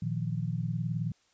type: chord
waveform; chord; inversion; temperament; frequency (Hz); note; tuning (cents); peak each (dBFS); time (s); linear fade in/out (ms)
sine; Bb suspended fourth; none; equal; 116.54 / 155.56 / 174.61; Bb2 / Eb3 / F3; 0 / 0 / 0; -33 / -33 / -35; 0.02-1.12; 5
effects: white hiss -68 dBFS RMS until 1.33 s + resampled to 16000 Hz